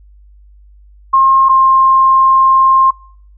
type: tone pair in turn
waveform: sine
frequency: 1069 / 1060.4 Hz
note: C6 / C6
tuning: +37 / +23 cents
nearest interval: unison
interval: 14 cents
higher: first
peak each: -5 dBFS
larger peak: neither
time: 1.13-1.49 / 1.49-2.91 s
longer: second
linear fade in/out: 10 ms
effects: noise-tail reverb RT60 0.6 s tail -26 dB re dry + added 50 Hz sine -39 dBFS peak until 3.37 s